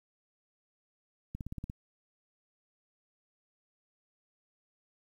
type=click train; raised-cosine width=5 ms; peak=-26 dBFS; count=7; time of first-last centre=1.35-1.699 s; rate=17.2 Hz; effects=10-bit